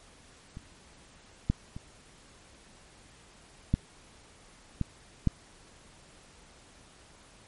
clicks, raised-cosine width 5 ms, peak -28 / -12 / -27 / -11 / -16 / -11 dBFS, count 6, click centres 0.571 / 1.5 / 1.765 / 3.74 / 4.813 / 5.273 s, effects pink hiss -56 dBFS RMS until 7.47 s + MP3 48 kbps

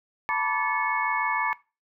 sine tone cluster, 889 / 975 / 1157 / 1735 / 2198 Hz, A5 / B5 / D6 / A6 / C#7, +18 / -23 / -26 / -25 / -15 cents, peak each -30 dBFS, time 0.29-1.53 s, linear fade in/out 0 ms, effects noise-tail reverb RT60 0.3 s tail -20 dB re dry

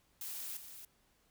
blue noise with echo, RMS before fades -43 dBFS, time 0.21-0.57 s, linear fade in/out 2 ms, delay 280 ms, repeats 1, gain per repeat -8 dB, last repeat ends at 0.85 s, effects pink hiss -72 dBFS RMS until 1.3 s

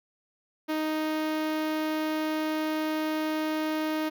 sawtooth tone with notch filter, 311.1 Hz, D#4, in tune, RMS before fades -29 dBFS, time 0.68-4.1 s, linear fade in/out 20 ms, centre 8000 Hz, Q 0.71, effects none

